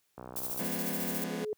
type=click train; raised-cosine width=1 ms; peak=-29 dBFS; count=30; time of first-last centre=0.18-0.642 s; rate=62.8 Hz
type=noise with tremolo; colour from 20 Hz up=violet; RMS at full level=-35 dBFS; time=0.36-1.24 s; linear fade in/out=2 ms; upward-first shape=square; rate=14 Hz; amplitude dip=45%
type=chord; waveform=sawtooth; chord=C# dominant seventh; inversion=first; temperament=just; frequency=173.24 / 207.9 / 249.5 / 277.2 Hz; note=E#3 / G#3 / B3 / C#4; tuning=-14 / +2 / +18 / 0 cents; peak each=-35 / -35 / -35 / -40 dBFS; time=0.59-1.45 s; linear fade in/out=5 ms
type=tone with exponential growth; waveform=sine; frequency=425.4 Hz; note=G#4; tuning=42 cents sharp; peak=-29 dBFS; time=0.97-1.53 s; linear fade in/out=1 ms; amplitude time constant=120 ms
effects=white hiss -74 dBFS RMS until 1.57 s + high-pass 80 Hz 12 dB/octave